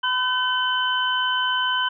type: tone cluster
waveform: sine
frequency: 1007 / 1524 / 3042 Hz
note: B5 / G6 / F#7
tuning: +33 / -49 / +47 cents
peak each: -24 dBFS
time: 0.03-1.89 s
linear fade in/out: 10 ms
effects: none